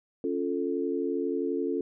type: chord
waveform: sine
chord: Db augmented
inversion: none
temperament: equal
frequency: 277.2 / 349.2 / 440 Hz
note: Db4 / F4 / A4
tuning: 0 / 0 / 0 cents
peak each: -31 dBFS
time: 0.24-1.81 s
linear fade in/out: 2 ms
effects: none